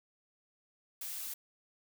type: noise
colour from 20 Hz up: blue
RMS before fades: -41 dBFS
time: 1.01-1.34 s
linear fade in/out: 5 ms
effects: none